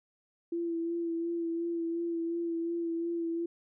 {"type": "tone with vibrato", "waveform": "sine", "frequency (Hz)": 336.3, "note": "E4", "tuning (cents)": 35, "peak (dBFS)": -30, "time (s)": [0.52, 3.46], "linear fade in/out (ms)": 5, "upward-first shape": "sine", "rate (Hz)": 2.8, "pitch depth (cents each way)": 24, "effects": []}